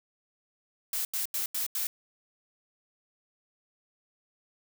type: noise bursts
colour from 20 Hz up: blue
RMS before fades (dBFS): -31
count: 5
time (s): 0.93-1.87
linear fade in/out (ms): 2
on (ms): 120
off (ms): 85
effects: none